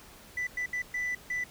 sine tone bursts at uneven times, 1986 Hz, B6, 9 cents sharp, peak -27 dBFS, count 5, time 0.37-0.47 / 0.57-0.66 / 0.73-0.82 / 0.94-1.15 / 1.3-1.44 s, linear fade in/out 5 ms, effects tanh soft clip ceiling -28 dBFS + pink hiss -52 dBFS RMS until 1.5 s

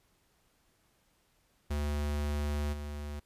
square tone with level steps, 73.42 Hz, D2, in tune, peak -31 / -38 dBFS, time 1.7-3.2 s, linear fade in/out 10 ms, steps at 2.72 s, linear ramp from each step 20 ms, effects pink hiss -71 dBFS RMS until 3.25 s + resampled to 32000 Hz

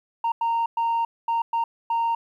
sine tone bursts at uneven times, 924 Hz, A#5, 16 cents flat, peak -18 dBFS, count 6, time 0.24-0.32 / 0.41-0.66 / 0.77-1.05 / 1.28-1.42 / 1.53-1.64 / 1.9-2.15 s, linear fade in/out 5 ms, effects tanh soft clip ceiling -19 dBFS + 10-bit

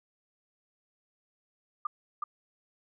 sine tone with echo, 1204 Hz, D6, 43 cents sharp, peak -28 dBFS, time 1.85-1.87 s, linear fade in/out 5 ms, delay 370 ms, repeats 1, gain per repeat -2 dB, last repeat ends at 2.24 s, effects none

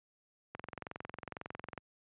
click train, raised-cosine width 0.5 ms, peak -26 dBFS, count 28, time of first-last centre 0.55-1.777 s, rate 22 Hz, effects high-pass 80 Hz 12 dB/octave + resampled to 8000 Hz

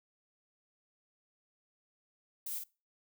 violet noise with echo, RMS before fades -40 dBFS, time 2.46-2.59 s, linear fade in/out 5 ms, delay 48 ms, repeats 1, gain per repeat -3 dB, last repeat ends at 2.638 s, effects noise-tail reverb RT60 0.3 s tail -22 dB re dry

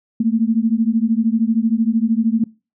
sine beating tone pair, 220 / 233 Hz, A3 / A#3, 0 / -1 cents, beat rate 13 Hz, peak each -17 dBFS, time 0.2-2.44 s, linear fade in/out 5 ms, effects noise-tail reverb RT60 0.3 s tail -22 dB re dry

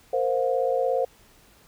sine chord, Bb suspended second, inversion none, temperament equal with one note detuned, 466.2 / 523.3 / 712.7 Hz, Bb4 / C5 / F5, 0 / 0 / +35 cents, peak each -27 / -23 / -28 dBFS, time 0.13-1.05 s, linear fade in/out 5 ms, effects pink hiss -56 dBFS RMS until 1.67 s

